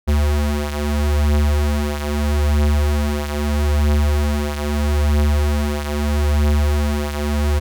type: beating tone pair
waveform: square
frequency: 73.42 / 74.2 Hz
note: D2 / D2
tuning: 0 / +18 cents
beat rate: 0.78 Hz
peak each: -17 / -22 dBFS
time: 0.07-7.6 s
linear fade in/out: 20 ms
effects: none